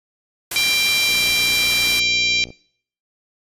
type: noise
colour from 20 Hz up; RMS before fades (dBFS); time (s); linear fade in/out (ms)
white; -25; 0.51-2; 5
type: harmonic tone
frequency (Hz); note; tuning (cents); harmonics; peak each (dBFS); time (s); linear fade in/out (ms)
789; G5; +11; 3 / 4 / 5 / 6 / 7 / 8 / 9; -18 / -25 / -21 / -28 / -27 / -33 / -34; 0.56-2.44; 0
type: click train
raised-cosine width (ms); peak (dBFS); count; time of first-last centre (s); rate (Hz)
2; -24; 86; 1.09-2.504; 60.1
effects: noise-tail reverb RT60 0.6 s tail -24 dB re dry + resampled to 32000 Hz